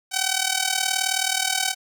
5% pulse tone with amplitude modulation, 760 Hz, F#5, 46 cents sharp, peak -6 dBFS, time 0.11-1.75 s, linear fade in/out 50 ms, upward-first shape sine, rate 38.9 Hz, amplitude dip 80%, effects none

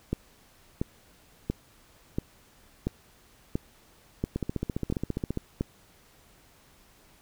two click trains, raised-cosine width 3 ms, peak -16 / -14 dBFS, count 16 / 9, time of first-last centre 4.36-5.374 / 0.13-5.609 s, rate 14.8 / 1.46 Hz, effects pink hiss -59 dBFS RMS until 7.21 s

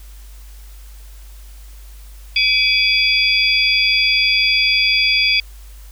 sine tone cluster, 2310 / 2512 / 3396 / 4778 Hz, D7 / D#7 / G#7 / D8, -29 / +16 / +38 / +29 cents, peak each -18 dBFS, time 2.36-5.4 s, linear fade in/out 2 ms, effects added 50 Hz sine -35 dBFS peak until 5.91 s + white hiss -48 dBFS RMS until 5.91 s

